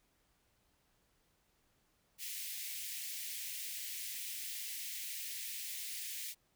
white high-pass noise, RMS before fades -43 dBFS, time 2.18-6.35 s, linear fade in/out 50 ms, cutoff 1900 Hz, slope 48 dB/octave, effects pink hiss -75 dBFS RMS until 6.55 s

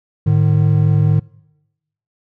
triangle tone pair together, 107.4 / 151.69 Hz, A2 / D#3, -41 / -44 cents, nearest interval tritone, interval 597 cents, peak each -11 dBFS, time 0.26-1.2 s, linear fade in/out 10 ms, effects noise-tail reverb RT60 0.9 s tail -23 dB re dry

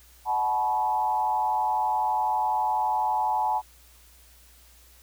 sine tone with frequency modulation, 860 Hz, A5, 40 cents flat, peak -22 dBFS, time 0.25-3.62 s, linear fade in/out 50 ms, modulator 112 Hz, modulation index 1, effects added 60 Hz sine -55 dBFS peak until 5.02 s + white hiss -56 dBFS RMS until 5.02 s

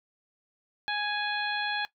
harmonic tone with a mistuned harmonic, 830.6 Hz, G#5, in tune, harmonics 1 / 2 / 3 / 4 / 5, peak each -33 / -31 / -37 / -36 / -37 dBFS, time 0.88-1.85 s, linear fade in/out 0 ms, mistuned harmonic 4, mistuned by +27 cents, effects noise-tail reverb RT60 0.1 s tail -17 dB re dry

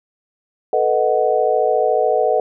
sine chord, B dominant seventh, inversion third, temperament equal, 440 / 493.9 / 622.3 / 740 Hz, A4 / B4 / D#5 / F#5, 0 / 0 / 0 / 0 cents, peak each -19 dBFS, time 0.73-2.4 s, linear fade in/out 2 ms, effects none

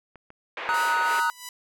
clicks, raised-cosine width 0.5 ms, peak -31 dBFS, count 3, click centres 0.157 / 0.304 / 0.74 s
white band-pass noise, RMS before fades -34 dBFS, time 0.57-1.2 s, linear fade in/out 2 ms, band 380 to 2500 Hz, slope 24 dB/octave
triangle chord, D# minor, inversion second, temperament equal with one note detuned, 932.3 / 1262.6 / 1480 Hz, A#5 / D#6 / F#6, 0 / +25 / 0 cents, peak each -23 / -25 / -24 dBFS, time 0.69-1.3 s, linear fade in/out 0 ms
5% pulse tone with tremolo, 990 Hz, B5, 4 cents sharp, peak -22 dBFS, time 0.74-1.49 s, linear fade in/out 2 ms, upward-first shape sine, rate 2.9 Hz, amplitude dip 80%
effects none

